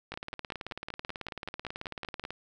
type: two click trains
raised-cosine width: 0.3 ms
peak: -21 / -22 dBFS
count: 41 / 12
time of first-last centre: 0.12-2.306 / 0.14-2.239 s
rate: 18.3 / 5.24 Hz
effects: none